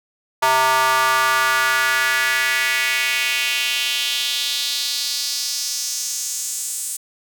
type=tone with high-pass filter sweep; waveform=square; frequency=130.81 Hz; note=C3; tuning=in tune; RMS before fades=-20 dBFS; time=0.42-6.97 s; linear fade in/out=10 ms; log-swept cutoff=910 to 8400 Hz; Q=2.8; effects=none